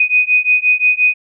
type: beating tone pair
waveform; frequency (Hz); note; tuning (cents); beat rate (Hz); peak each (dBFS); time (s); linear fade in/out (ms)
sine; 2489 / 2494.7; D#7 / D#7; 0 / +4; 5.7; -13; 0-1.14; 5
effects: none